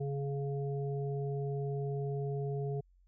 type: harmonic tone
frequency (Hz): 139.8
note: C#3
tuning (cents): +15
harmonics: 1 / 3 / 5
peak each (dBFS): -34 / -38 / -47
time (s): 0-2.81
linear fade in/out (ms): 10
effects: added 45 Hz sine -62 dBFS peak until 3.07 s